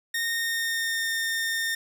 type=tone with pitch glide; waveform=sawtooth; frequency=1844 to 1821.8 Hz; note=A#6 to A#6; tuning=-19 to -40 cents; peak=-22 dBFS; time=0.14-1.75 s; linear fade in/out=5 ms; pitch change=-21 cents; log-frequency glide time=0.33-1.1 s; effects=none